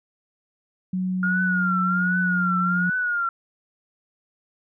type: tone with pitch glide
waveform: sine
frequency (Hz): 185 to 179.11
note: F#3 to F3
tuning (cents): 0 to +44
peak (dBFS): -22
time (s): 0.93-2.9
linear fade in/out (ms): 5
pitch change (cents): -56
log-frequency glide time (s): 1.08-2.76
type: tone with vibrato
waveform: sine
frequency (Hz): 1415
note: F6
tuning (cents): +22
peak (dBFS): -21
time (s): 1.23-3.29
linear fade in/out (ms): 2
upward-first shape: triangle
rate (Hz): 1.3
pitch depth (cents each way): 110
effects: none